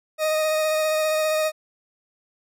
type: tone with vibrato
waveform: 40% pulse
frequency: 622.3 Hz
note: D#5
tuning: in tune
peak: -19 dBFS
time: 0.18-1.52 s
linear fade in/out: 50 ms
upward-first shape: sine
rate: 15 Hz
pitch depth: 14 cents each way
effects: none